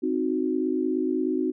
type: chord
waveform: sine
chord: C diminished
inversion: none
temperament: equal with one note detuned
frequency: 261.6 / 311.1 / 367.9 Hz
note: C4 / Eb4 / Gb4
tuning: 0 / 0 / -10 cents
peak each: -27 dBFS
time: 0.02-1.52 s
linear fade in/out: 20 ms
effects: none